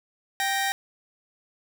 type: tone pair together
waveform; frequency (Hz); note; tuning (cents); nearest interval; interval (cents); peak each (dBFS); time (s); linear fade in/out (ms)
sawtooth; 784 / 1868.1; G5 / A#6; 0 / +3; octave + minor third; 1503; -22 / -24; 0.4-0.72; 0
effects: none